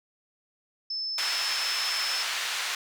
sine tone, 5260 Hz, E8, 5 cents flat, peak -29 dBFS, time 0.9-2.23 s, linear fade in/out 5 ms
white band-pass noise, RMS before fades -31 dBFS, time 1.18-2.75 s, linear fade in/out 2 ms, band 1100 to 4100 Hz, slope 12 dB/octave
effects none

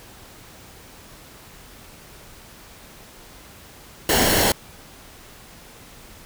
pink noise with comb filter, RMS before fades -18 dBFS, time 4.09-4.52 s, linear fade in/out 2 ms, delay 0.82 ms, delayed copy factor -0.55, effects pink hiss -45 dBFS RMS until 6.25 s

